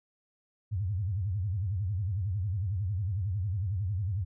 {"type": "tone with vibrato", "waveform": "sine", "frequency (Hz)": 97, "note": "G2", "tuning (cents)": -18, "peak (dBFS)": -28, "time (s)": [0.71, 4.25], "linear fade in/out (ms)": 20, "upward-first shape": "sine", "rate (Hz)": 11, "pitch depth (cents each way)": 210, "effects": []}